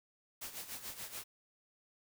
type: noise with tremolo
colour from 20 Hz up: white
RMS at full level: -43 dBFS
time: 0.41-1.24 s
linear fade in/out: 10 ms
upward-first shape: sine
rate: 6.9 Hz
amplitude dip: 70%
effects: none